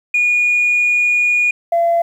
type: tone pair in turn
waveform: sine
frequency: 2444 / 680.3 Hz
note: D#7 / F5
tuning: -32 / -46 cents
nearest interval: octave + minor seventh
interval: 2214 cents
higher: first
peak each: -10 dBFS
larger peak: neither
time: 0.14-1.51 / 1.72-2.02 s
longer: first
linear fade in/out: 5 ms
effects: tanh soft clip ceiling -8 dBFS + 8-bit